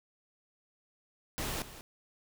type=noise with echo; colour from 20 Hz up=pink; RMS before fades=-36 dBFS; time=1.38-1.62 s; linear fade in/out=0 ms; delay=190 ms; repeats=1; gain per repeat=-13 dB; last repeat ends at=1.81 s; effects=none